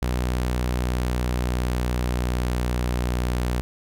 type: tone with pitch glide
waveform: sawtooth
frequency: 61.74 to 61.03 Hz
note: B1 to B1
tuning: 0 to -20 cents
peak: -18 dBFS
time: 0.02-3.61 s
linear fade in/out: 0 ms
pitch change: -20 cents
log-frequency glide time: 0.29-3.19 s
effects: none